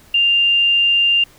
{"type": "tone", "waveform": "sine", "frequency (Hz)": 2794, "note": "F7", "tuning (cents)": 0, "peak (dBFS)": -11, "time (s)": [0.14, 1.24], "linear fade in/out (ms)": 5, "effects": ["pink hiss -48 dBFS RMS until 1.38 s"]}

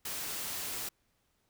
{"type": "noise", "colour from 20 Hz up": "white", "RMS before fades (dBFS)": -38, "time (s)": [0.05, 0.89], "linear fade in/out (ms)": 5, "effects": ["pink hiss -75 dBFS RMS until 1.49 s"]}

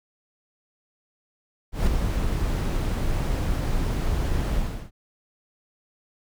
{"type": "noise with ADSR envelope", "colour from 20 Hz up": "brown", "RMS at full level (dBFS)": -19, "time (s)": [1.72, 4.91], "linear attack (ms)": 150, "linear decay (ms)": 10, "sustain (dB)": -5, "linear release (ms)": 360, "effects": []}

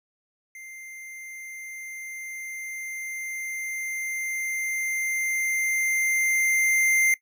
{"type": "tone with level ramp", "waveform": "square", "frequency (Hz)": 2093, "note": "C7", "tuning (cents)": 0, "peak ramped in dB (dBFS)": [-41, -19], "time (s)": [0.55, 7.14], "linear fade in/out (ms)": 2, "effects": ["noise-tail reverb RT60 0.1 s tail -17 dB re dry"]}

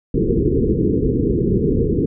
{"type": "low-pass noise", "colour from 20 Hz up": "white", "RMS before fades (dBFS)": -17, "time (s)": [0.14, 2.06], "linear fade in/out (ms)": 5, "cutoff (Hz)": 460, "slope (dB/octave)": 96, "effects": []}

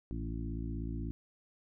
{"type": "harmonic tone with a mistuned harmonic", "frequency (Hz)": 56.3, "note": "A1", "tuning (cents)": 40, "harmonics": [1, 2, 3, 4, 5, 6], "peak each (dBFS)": [-38, -42, -45, -45, -44, -48], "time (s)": [0.11, 1.11], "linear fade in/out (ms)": 0, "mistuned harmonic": 3, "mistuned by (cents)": -41, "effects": []}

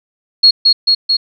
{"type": "tone with echo", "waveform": "sine", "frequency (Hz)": 4308, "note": "C8", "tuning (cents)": 50, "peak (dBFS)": -3, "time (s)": [0.43, 0.51], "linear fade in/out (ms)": 10, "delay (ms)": 220, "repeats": 3, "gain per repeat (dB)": -2, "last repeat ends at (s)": 1.17, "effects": []}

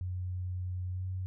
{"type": "tone with pitch glide", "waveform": "sine", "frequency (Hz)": [91, 92.97], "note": ["F#2", "F#2"], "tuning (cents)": [-28, 9], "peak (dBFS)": -33, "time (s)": [0.01, 1.26], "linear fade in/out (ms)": 0, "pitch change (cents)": 37, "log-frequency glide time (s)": [0.9, 1.05], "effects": []}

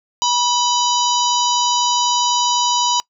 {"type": "harmonic tone with a mistuned harmonic", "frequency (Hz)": 972, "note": "B5", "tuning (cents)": -28, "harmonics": [1, 3, 4, 5, 6, 7], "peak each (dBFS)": [-17, -22, -23, -24, -25, -25], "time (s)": [0.22, 3], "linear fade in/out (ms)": 0, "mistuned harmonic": 3, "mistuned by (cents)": 51, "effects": ["noise-tail reverb RT60 0.1 s tail -24 dB re dry"]}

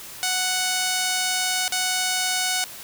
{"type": "tone with dropouts", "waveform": "5% pulse", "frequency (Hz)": 740, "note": "F#5", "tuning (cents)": 0, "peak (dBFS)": -10, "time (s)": [0.23, 2.64], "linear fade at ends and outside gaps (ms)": 0, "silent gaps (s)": [1.679, 1.722], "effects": ["white hiss -39 dBFS RMS until 2.83 s"]}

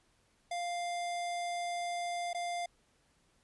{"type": "tone with dropouts", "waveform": "square", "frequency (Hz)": 698.5, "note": "F5", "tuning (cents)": 0, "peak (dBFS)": -35, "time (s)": [0.51, 2.66], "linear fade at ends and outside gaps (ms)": 5, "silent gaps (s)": [2.332, 2.346], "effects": ["pink hiss -71 dBFS RMS until 3.43 s", "resampled to 24000 Hz"]}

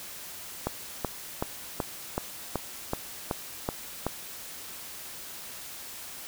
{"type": "click train", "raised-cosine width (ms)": 1, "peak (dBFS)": -13, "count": 10, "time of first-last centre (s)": [0.67, 4.066], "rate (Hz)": 2.65, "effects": ["white hiss -42 dBFS RMS until 6.27 s"]}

